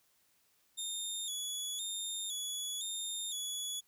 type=tone with vibrato; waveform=20% pulse; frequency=3520 Hz; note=A7; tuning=in tune; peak=-31 dBFS; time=0.77-3.81 s; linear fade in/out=20 ms; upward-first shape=square; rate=0.98 Hz; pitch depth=63 cents each way; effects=white hiss -72 dBFS RMS until 3.87 s